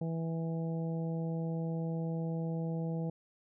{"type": "harmonic tone", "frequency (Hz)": 164, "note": "E3", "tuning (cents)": -9, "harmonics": [1, 2, 3, 4, 5], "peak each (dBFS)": [-33, -44, -42, -48, -51], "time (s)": [0.01, 3.1], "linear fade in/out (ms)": 5, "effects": []}